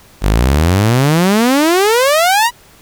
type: exponential sweep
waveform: sawtooth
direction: up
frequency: 46.17 to 991 Hz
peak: -5 dBFS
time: 0.21-2.51 s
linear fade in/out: 50 ms
effects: pink hiss -44 dBFS RMS until 2.81 s